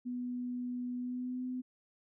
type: tone with pitch glide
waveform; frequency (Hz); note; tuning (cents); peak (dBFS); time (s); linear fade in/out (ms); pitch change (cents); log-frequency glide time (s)
sine; 246.9 to 253.1; B3 to B3; 0 to +43; -35; 0.05-1.62; 20; +43; 0.96-1.44
effects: none